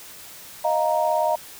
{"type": "chord", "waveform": "sine", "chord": "Eb suspended second", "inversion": "none", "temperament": "just", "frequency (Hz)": [622.3, 700, 933.4], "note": ["Eb5", "F5", "Bb5"], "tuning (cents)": [0, 4, 2], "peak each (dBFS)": [-22, -24, -23], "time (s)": [0.64, 1.36], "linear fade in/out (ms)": 10, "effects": ["white hiss -42 dBFS RMS until 1.59 s"]}